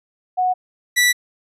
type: tone pair in turn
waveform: sine / sawtooth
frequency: 735 / 1962.2 Hz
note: F#5 / B6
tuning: -12 / -12 cents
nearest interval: octave + perfect fourth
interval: 1700 cents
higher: second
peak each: -15 / -9 dBFS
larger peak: second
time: 0.37-0.54 / 0.96-1.13 s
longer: neither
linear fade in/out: 20 ms
effects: resampled to 32000 Hz